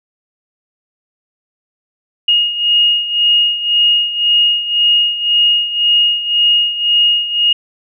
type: beating tone pair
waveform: sine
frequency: 2862 / 2863.9 Hz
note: F7 / F7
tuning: +42 / +43 cents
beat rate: 1.9 Hz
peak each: -11 / -16 dBFS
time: 2.28-7.53 s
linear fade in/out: 5 ms
effects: none